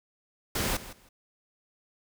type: noise with echo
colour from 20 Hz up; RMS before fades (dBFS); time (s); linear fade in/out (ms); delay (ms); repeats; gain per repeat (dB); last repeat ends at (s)
pink; -29; 0.55-0.77; 5; 160; 2; -15; 1.09
effects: none